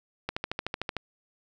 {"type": "click train", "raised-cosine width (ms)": 0.3, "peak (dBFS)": -14, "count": 10, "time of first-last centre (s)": [0.29, 0.967], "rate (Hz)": 13.3, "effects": []}